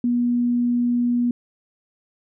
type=tone; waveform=sine; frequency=241.7 Hz; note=B3; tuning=37 cents flat; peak=-17 dBFS; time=0.04-1.31 s; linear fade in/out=2 ms; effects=none